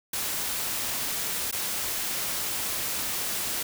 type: noise with dropouts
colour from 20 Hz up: white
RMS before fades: -30 dBFS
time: 0.13-3.63 s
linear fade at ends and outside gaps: 5 ms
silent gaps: 1.513-1.525 s
effects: none